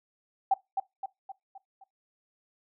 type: tone with echo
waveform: sine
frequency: 777 Hz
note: G5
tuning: 16 cents flat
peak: -19 dBFS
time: 0.51-0.54 s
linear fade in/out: 5 ms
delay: 260 ms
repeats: 5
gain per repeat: -6 dB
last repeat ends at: 1.84 s
effects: noise-tail reverb RT60 0.2 s tail -21 dB re dry